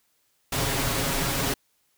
pink noise with comb filter, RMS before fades -26 dBFS, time 0.52-1.54 s, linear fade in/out 5 ms, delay 7.3 ms, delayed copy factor +0.6, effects white hiss -69 dBFS RMS until 1.97 s

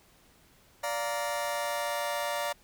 sawtooth chord, Bb major, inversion first, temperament just, 582.7 / 699.2 / 932.3 Hz, D5 / F5 / Bb5, -14 / +2 / 0 cents, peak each -29 / -32 / -31 dBFS, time 0.83-2.53 s, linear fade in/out 10 ms, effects pink hiss -61 dBFS RMS until 2.63 s

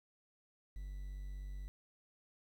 triangle tone with quantisation, 48.1 Hz, G1, 32 cents flat, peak -40 dBFS, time 0.76-1.68 s, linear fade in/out 0 ms, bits 11, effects none

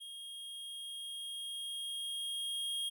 square tone with level ramp, 3253 Hz, G#7, 37 cents flat, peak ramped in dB -46 to -35 dBFS, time 0-2.9 s, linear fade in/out 20 ms, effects none

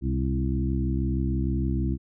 harmonic tone with a mistuned harmonic, 66.4 Hz, C2, 26 cents sharp, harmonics 1 / 2 / 3 / 4 / 5, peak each -26 / -29 / -31 / -32 / -33 dBFS, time 0.01-1.98 s, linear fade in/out 50 ms, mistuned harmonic 2, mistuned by -55 cents, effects none

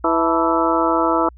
harmonic tone with a mistuned harmonic, 164.81 Hz, E3, in tune, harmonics 2 / 3 / 4 / 5 / 6 / 7 / 8, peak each -20 / -24 / -22 / -23 / -23 / -25 / -21 dBFS, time 0.04-1.29 s, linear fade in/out 5 ms, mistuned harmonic 5, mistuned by +110 cents, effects added 60 Hz sine -40 dBFS peak until 1.37 s

